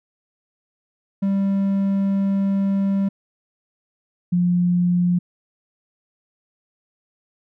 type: tone pair in turn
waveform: triangle / sine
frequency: 196.4 / 176.89 Hz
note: G3 / F3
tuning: +4 / +22 cents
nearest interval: major second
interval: 182 cents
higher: first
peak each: -15 dBFS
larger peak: neither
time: 1.22-3.09 / 4.32-5.19 s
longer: first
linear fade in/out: 10 ms
effects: none